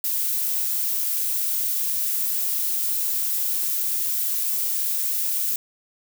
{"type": "noise", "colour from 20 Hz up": "violet", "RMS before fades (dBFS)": -24, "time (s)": [0.04, 5.56], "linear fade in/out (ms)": 2, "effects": []}